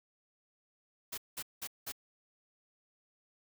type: noise bursts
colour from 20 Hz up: white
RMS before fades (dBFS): -40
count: 4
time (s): 1.12-1.922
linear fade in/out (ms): 10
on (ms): 58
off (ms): 190
effects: none